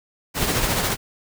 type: noise with tremolo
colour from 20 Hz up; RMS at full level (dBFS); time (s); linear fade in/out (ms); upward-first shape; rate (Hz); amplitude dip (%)
pink; -20; 0.34-0.97; 50; triangle; 14; 45
effects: none